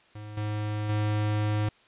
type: tone with level steps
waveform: square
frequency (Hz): 105.6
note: G#2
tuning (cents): +29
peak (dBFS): -39 / -29 / -25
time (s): 0.15-1.69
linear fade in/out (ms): 5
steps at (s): 0.37 / 0.89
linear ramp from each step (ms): 5
effects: white hiss -60 dBFS RMS until 1.87 s + resampled to 8000 Hz